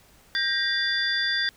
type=tone cluster; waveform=sine; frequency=1592 / 1882 / 3496 / 4770 Hz; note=G6 / A#6 / A7 / D8; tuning=+26 / +16 / -12 / +26 cents; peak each=-28 dBFS; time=0.35-1.49 s; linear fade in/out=0 ms; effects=pink hiss -56 dBFS RMS until 1.56 s